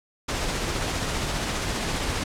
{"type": "noise with tremolo", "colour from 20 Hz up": "pink", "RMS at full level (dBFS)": -26, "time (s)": [0.28, 2.24], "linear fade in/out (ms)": 10, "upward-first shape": "sine", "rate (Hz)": 15, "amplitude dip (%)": 25, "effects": ["low-pass 8000 Hz 12 dB/octave"]}